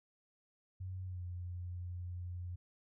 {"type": "tone with pitch glide", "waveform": "sine", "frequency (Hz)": [92.9, 88.86], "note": ["F#2", "F2"], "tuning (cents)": [7, 31], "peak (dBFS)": -40, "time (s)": [0.8, 2.56], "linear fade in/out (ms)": 10, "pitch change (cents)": -76, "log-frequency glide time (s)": [1.05, 1.22], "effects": []}